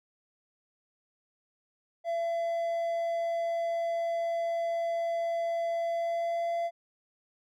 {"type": "tone with pitch glide", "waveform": "triangle", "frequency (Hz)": [674, 680.3], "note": ["E5", "F5"], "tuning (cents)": [38, -46], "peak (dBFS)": -26, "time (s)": [2.04, 6.71], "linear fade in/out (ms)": 50, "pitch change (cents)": 16, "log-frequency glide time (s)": [5.81, 6.56], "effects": []}